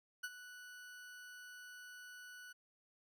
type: tone with ADSR envelope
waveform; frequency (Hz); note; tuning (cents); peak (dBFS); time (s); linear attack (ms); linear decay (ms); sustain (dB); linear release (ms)
40% pulse; 1480; F#6; 0; -38; 0.23-2.53; 12; 44; -13; 12
effects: none